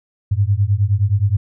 sine beating tone pair, 96.4 / 106 Hz, G2 / G#2, -28 / +36 cents, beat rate 9.6 Hz, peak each -16 dBFS, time 0.31-1.37 s, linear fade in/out 10 ms, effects none

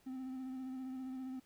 triangle tone with vibrato, 260 Hz, C4, 11 cents flat, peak -39 dBFS, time 0.06-1.4 s, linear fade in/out 10 ms, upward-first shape sine, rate 15 Hz, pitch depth 26 cents each way, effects pink hiss -70 dBFS RMS until 1.45 s

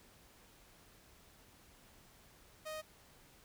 sawtooth tone, 622.3 Hz, D#5, in tune, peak -38 dBFS, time 2.65-2.82 s, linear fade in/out 20 ms, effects pink hiss -63 dBFS RMS until 3.44 s

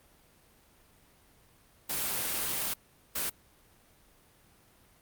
white noise bursts at uneven times, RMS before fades -32 dBFS, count 2, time 1.89-2.74 / 3.15-3.3 s, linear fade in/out 10 ms, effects pink hiss -62 dBFS RMS until 5.01 s + Opus 32 kbps

